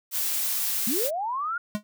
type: noise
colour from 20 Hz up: blue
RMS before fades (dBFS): -27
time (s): 0.11-1.11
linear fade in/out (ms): 50
type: linear sweep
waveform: sine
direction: up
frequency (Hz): 200 to 1443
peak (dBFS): -26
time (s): 0.87-1.58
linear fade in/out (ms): 5
type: tone with exponential decay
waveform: square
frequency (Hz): 209.5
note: G#3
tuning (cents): +15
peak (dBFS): -22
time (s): 1.75-1.83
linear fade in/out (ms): 0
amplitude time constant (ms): 17
effects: none